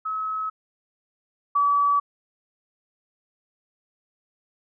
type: tone pair in turn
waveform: sine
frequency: 1286 / 1145.7 Hz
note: E6 / D6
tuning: -43 / -43 cents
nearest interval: major second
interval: 200 cents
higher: first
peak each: -25 / -17 dBFS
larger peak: second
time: 0.05-0.5 / 1.55-2 s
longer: neither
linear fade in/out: 10 ms
effects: none